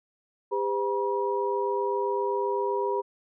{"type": "tone cluster", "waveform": "sine", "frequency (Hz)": [401.3, 509, 962], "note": ["G4", "C5", "B5"], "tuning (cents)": [41, -48, -46], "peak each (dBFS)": [-27, -32, -29], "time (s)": [0.51, 3.02], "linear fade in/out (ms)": 20, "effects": []}